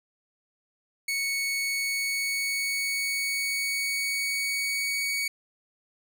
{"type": "tone with pitch glide", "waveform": "sawtooth", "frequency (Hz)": [2217, 2244], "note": ["C#7", "C#7"], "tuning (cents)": [0, 21], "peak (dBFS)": -23, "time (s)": [1.08, 5.28], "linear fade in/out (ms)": 5, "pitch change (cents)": 21, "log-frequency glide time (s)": [1.55, 5.09], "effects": []}